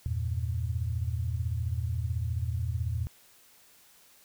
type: chord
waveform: sine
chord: E diminished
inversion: none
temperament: equal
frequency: 82.41 / 98 / 116.54 Hz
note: E2 / G2 / Bb2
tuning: 0 / 0 / 0 cents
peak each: -31 / -36 / -32 dBFS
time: 0.06-3.07 s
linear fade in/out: 0 ms
effects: white hiss -59 dBFS RMS until 4.24 s